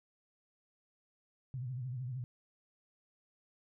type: tone with vibrato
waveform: sine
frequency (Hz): 126.3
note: B2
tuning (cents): +39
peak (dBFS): -37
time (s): 1.54-2.24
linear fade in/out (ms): 0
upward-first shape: sine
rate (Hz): 13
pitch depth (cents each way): 110
effects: none